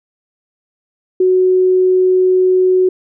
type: tone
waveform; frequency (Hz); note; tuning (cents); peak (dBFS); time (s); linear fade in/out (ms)
sine; 370; F#4; 0; -8; 1.2-2.89; 5
effects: none